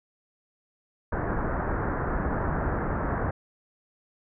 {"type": "low-pass noise", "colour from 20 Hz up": "pink", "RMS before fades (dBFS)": -28, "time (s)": [1.12, 3.31], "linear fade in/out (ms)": 5, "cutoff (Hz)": 1700, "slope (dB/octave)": 48, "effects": []}